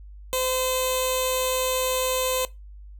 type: tone with notch filter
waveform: 10% pulse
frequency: 514 Hz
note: C5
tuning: 31 cents flat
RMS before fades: -25 dBFS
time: 0.33-2.45 s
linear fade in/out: 0 ms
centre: 1700 Hz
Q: 0.54
effects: noise-tail reverb RT60 0.2 s tail -19 dB re dry + added 50 Hz sine -40 dBFS peak until 2.99 s